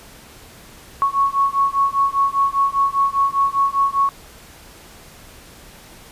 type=beating tone pair; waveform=sine; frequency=1104 / 1109 Hz; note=C#6 / C#6; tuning=-7 / 0 cents; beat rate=5 Hz; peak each=-18 dBFS; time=1.02-4.09 s; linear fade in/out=0 ms; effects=pink hiss -43 dBFS RMS until 6.11 s + resampled to 32000 Hz